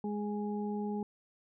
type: harmonic tone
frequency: 207.7 Hz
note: G#3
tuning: in tune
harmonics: 1 / 2 / 4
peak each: -34 / -39 / -43 dBFS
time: 0.04-1.03 s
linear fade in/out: 2 ms
effects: none